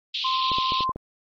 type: band-pass noise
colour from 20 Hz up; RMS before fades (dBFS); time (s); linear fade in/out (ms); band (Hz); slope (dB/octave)
pink; -29; 0.14-0.84; 5; 2900 to 4200; 48
type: tone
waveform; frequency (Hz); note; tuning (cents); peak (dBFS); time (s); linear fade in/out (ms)
sine; 1043; C6; -6; -22; 0.24-0.92; 10
type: clicks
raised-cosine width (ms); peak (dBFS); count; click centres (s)
2; -20; 6; 0.517 / 0.585 / 0.721 / 0.807 / 0.893 / 0.96
effects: MP3 32 kbps